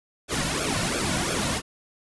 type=noise with flanger; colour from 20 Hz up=pink; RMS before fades=-26 dBFS; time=0.28-1.62 s; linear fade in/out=50 ms; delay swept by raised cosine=1 to 2.5 ms; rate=2.9 Hz; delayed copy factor=-0.8; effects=resampled to 24000 Hz